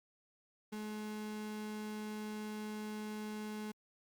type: tone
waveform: 35% pulse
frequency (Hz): 213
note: G#3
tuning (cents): +44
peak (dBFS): -39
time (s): 0.72-3.72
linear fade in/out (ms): 10
effects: Opus 48 kbps